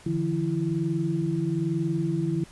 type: tone cluster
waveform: sine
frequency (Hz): 148.5 / 169.6 / 332.6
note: D3 / E3 / E4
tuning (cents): +20 / +50 / +16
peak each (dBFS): -28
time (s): 0.06-2.44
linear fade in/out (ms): 5
effects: pink hiss -51 dBFS RMS until 2.51 s + resampled to 24000 Hz